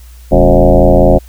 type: tone with frequency modulation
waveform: sine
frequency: 280.4 Hz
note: C#4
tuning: 20 cents sharp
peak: -3 dBFS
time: 0.31-1.19 s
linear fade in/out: 20 ms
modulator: 84.6 Hz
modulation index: 4.7
effects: added 60 Hz sine -32 dBFS peak until 1.28 s + white hiss -45 dBFS RMS until 1.28 s